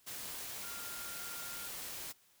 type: tone in noise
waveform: sine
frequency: 1400 Hz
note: F6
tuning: 4 cents sharp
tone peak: -50 dBFS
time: 0.62-1.69 s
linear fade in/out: 20 ms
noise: white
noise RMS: -44 dBFS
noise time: 0.06-2.13 s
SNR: -9 dB
effects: white hiss -68 dBFS RMS until 2.4 s